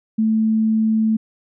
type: tone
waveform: sine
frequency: 220 Hz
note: A3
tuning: in tune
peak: -14 dBFS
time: 0.18-1.17 s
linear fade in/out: 10 ms
effects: none